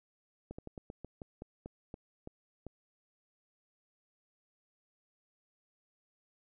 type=slowing click train; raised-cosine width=2 ms; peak=-30 dBFS; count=12; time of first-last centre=0.51-2.667 s; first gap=75 ms; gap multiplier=1.18; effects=none